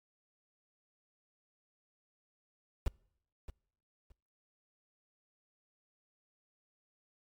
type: noise with echo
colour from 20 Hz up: brown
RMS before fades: -29 dBFS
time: 2.86-2.88 s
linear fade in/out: 2 ms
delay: 620 ms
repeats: 2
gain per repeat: -14 dB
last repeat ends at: 4.12 s
effects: noise-tail reverb RT60 0.7 s tail -26 dB re dry + MP3 96 kbps